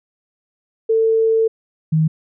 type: tone pair in turn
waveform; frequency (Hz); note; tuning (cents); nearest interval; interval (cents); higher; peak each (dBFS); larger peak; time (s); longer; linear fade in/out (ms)
sine; 447.2 / 157.78; A4 / D#3; +28 / +24; octave + tritone; 1804; first; -12; neither; 0.89-1.48 / 1.92-2.08; first; 10
effects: none